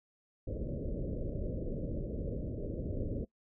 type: low-pass noise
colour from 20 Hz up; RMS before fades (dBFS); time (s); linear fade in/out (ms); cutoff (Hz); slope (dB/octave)
pink; -37; 0.47-3.25; 5; 600; 96
effects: noise-tail reverb RT60 0.1 s tail -21 dB re dry